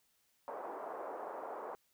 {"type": "band-pass noise", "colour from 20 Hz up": "pink", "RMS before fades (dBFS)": -44, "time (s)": [0.48, 1.75], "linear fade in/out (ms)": 0, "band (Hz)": [430, 1100], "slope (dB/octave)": 24, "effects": ["white hiss -75 dBFS RMS until 1.93 s"]}